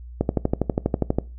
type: click train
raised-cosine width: 2 ms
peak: -6 dBFS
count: 13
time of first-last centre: 0.21-1.186 s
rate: 12.3 Hz
effects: noise-tail reverb RT60 0.3 s tail -21 dB re dry + added 60 Hz sine -36 dBFS peak until 1.38 s